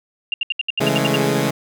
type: tone bursts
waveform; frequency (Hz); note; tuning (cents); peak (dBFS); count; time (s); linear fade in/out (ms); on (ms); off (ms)
sine; 2794; F7; 0; -17; 10; 0.32-1.159; 2; 20; 71
type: chord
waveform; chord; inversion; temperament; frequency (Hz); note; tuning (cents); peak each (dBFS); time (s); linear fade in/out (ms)
15% pulse; A major seventh; first; equal with one note detuned; 137.79 / 164.81 / 207.7 / 220; C#3 / E3 / G#3 / A3; -10 / 0 / 0 / 0; -14 / -16 / -16 / -18; 0.8-1.51; 10
effects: none